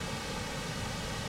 pink noise with comb filter, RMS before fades -36 dBFS, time 0-1.28 s, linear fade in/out 5 ms, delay 2.9 ms, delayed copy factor -0.6, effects low-pass 7000 Hz 12 dB/octave

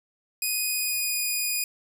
5% pulse tone with pitch glide, 2489 to 2466 Hz, D#7 to D#7, 0 to -16 cents, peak -16 dBFS, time 0.42-1.64 s, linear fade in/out 2 ms, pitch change -16 cents, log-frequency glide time 0.6-1.2 s, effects none

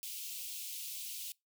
white high-pass noise, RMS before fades -43 dBFS, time 0.03-1.32 s, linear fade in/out 0 ms, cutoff 2500 Hz, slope 48 dB/octave, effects noise-tail reverb RT60 0.2 s tail -24 dB re dry

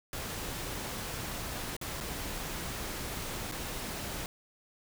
pink noise with dropouts, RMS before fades -38 dBFS, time 0.13-4.26 s, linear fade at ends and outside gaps 1 ms, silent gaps 1.766-1.813 / 2.004-2.009 / 3.515-3.521 s, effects none

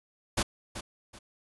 pink noise with echo, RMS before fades -27 dBFS, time 0.37-0.43 s, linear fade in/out 10 ms, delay 380 ms, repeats 2, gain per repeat -11 dB, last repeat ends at 1.19 s, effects resampled to 24000 Hz

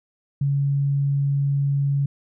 sine tone, 140.3 Hz, C#3, 21 cents sharp, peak -18 dBFS, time 0.41-2.06 s, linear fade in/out 5 ms, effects none

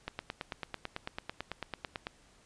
click train, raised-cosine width 0.3 ms, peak -20 dBFS, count 19, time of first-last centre 0.08-2.069 s, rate 9.05 Hz, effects pink hiss -63 dBFS RMS until 2.45 s + resampled to 22050 Hz

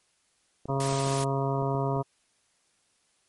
clicks, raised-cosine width 2 ms, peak -27 dBFS, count 7, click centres 0.656 / 0.699 / 0.925 / 1.07 / 1.623 / 1.75 / 1.966 s
harmonic tone, 136.6 Hz, C#3, 25 cents flat, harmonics 1 / 2 / 3 / 4 / 5 / 7 / 8 / 9, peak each -28 / -35 / -32 / -37 / -33 / -34 / -41 / -40 dBFS, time 0.68-2.03 s, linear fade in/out 20 ms
white noise, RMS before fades -34 dBFS, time 0.8-1.24 s, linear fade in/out 2 ms
effects white hiss -69 dBFS RMS until 3.28 s + MP3 48 kbps

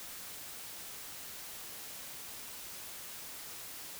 silence, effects white hiss -46 dBFS RMS until 3.99 s

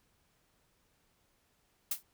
blue noise with exponential decay, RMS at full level -28 dBFS, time 1.91-2.03 s, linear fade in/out 5 ms, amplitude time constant 24 ms, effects pink hiss -73 dBFS RMS until 2.13 s

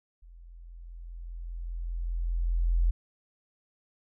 sine tone with level ramp, 42.51 Hz, F1, 46 cents flat, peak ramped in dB -48 to -20 dBFS, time 0.22-2.91 s, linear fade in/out 10 ms, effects none

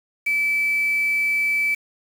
sine tone with quantisation, 2310 Hz, D7, 29 cents flat, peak -18 dBFS, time 0.26-1.75 s, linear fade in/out 10 ms, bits 6, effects none

